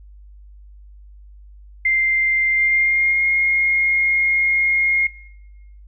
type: tone with pitch glide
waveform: sine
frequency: 2093 to 2142 Hz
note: C7 to C7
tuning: 0 to +40 cents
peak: -14 dBFS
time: 1.85-5.07 s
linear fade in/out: 5 ms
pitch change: +40 cents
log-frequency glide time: 2.51-3.26 s
effects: noise-tail reverb RT60 1.0 s tail -21 dB re dry + added 50 Hz sine -40 dBFS peak until 5.87 s